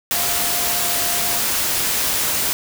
sine tone in noise, 698.5 Hz, F5, in tune, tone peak -30 dBFS, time 0.14-1.39 s, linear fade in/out 0 ms, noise white, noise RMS -20 dBFS, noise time 0.11-2.53 s, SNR -13 dB, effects none

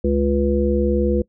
harmonic tone, 70.1 Hz, C#2, 20 cents sharp, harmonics 1 / 3 / 5 / 7, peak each -21 / -21 / -21 / -21 dBFS, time 0.04-1.22 s, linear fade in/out 5 ms, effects noise-tail reverb RT60 0.1 s tail -21 dB re dry

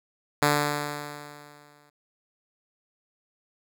5% pulse tone with exponential decay, 146.83 Hz, D3, in tune, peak -7 dBFS, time 0.42-1.9 s, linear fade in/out 5 ms, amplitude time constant 320 ms, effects none

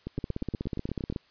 two click trains, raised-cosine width 3 ms, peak -18 / -21 dBFS, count 17 / 10, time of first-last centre 0.18-1.162 / 0.07-1.125 s, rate 16.3 / 8.53 Hz, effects white hiss -62 dBFS RMS until 1.3 s + resampled to 11025 Hz

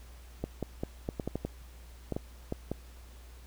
clicks, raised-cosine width 2 ms, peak -19 dBFS, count 12, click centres 0.44 / 0.627 / 0.835 / 1.089 / 1.198 / 1.276 / 1.356 / 1.45 / 2.123 / 2.165 / 2.524 / 2.716 s, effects added 60 Hz sine -48 dBFS peak until 3.46 s + pink hiss -58 dBFS RMS until 3.46 s

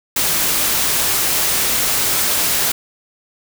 white noise, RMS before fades -17 dBFS, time 0.16-2.72 s, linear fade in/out 5 ms, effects none

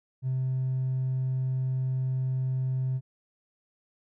sine tone with hard clipping, 130 Hz, C3, 11 cents flat, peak -26 dBFS, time 0.22-3.01 s, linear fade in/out 50 ms, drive 1 dB, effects none

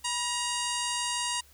harmonic tone with a mistuned harmonic, 946 Hz, A#5, 25 cents sharp, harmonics 1 / 2 / 3 / 4 / 5 / 6 / 7 / 8 / 9 / 10, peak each -34 / -39 / -35 / -39 / -38 / -44 / -38 / -39 / -40 / -40 dBFS, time 0.04-1.41 s, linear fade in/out 10 ms, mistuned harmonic 1, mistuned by +54 cents, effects added 69 Hz sine -59 dBFS peak until 1.53 s + white hiss -59 dBFS RMS until 1.53 s

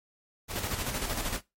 pink noise with tremolo, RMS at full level -31 dBFS, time 0.48-1.41 s, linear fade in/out 50 ms, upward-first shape square, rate 13 Hz, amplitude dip 45%, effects noise-tail reverb RT60 0.2 s tail -19 dB re dry + MP3 64 kbps

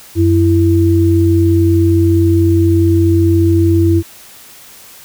sine tone pair together, 92.5 / 332.9 Hz, F#2 / E4, 0 / +17 cents, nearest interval octave + minor seventh, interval 2217 cents, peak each -10 dBFS, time 0.15-4.03 s, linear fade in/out 50 ms, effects white hiss -38 dBFS RMS until 5.04 s

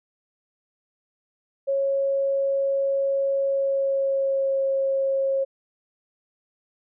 sine tone with pitch glide, 549 to 541.8 Hz, C#5 to C#5, -17 to -40 cents, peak -20 dBFS, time 1.67-5.45 s, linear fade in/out 20 ms, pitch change -23 cents, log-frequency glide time 3.45-4.62 s, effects none

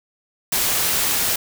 white noise, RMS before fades -20 dBFS, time 0.52-1.36 s, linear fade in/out 5 ms, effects none

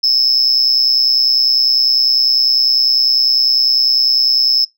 sine tone with amplitude modulation, 5220 Hz, E8, 18 cents flat, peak -4 dBFS, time 0.03-4.65 s, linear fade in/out 10 ms, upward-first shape sine, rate 130 Hz, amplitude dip 95%, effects noise-tail reverb RT60 0.2 s tail -23 dB re dry + tanh soft clip ceiling -4 dBFS

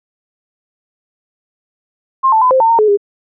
sine tone with pitch steps, 1061 / 882 / 1010 / 523 / 904 / 919 / 427.1 / 406.1 Hz, C6 / A5 / B5 / C5 / A5 / A#5 / G#4 / G#4, +24 / +4 / +39 / -1 / +47 / -25 / +48 / -39 cents, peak -7 dBFS, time 2.23-2.974 s, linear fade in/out 20 ms, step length 93 ms, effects none

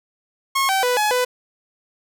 sawtooth tone with pitch steps, 1086 / 771 / 495 / 845 / 498.7 Hz, C#6 / G5 / B4 / G#5 / B4, -36 / -29 / +4 / +30 / +17 cents, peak -13 dBFS, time 0.55-1.25 s, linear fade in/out 10 ms, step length 140 ms, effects none

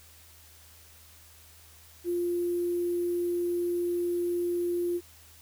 sine tone with sample-and-hold, 349.2 Hz, F4, in tune, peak -26 dBFS, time 2.04-5.01 s, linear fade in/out 50 ms, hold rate 11025 Hz, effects added 80 Hz sine -57 dBFS peak until 5.41 s + white hiss -55 dBFS RMS until 5.41 s

